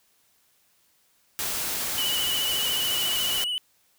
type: noise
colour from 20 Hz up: white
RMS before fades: -29 dBFS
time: 1.39-3.44 s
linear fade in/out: 0 ms
type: tone with vibrato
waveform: triangle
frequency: 2960 Hz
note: F#7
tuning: in tune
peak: -24 dBFS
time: 1.98-3.58 s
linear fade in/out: 0 ms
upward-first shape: sine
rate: 14 Hz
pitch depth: 38 cents each way
effects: white hiss -65 dBFS RMS until 3.98 s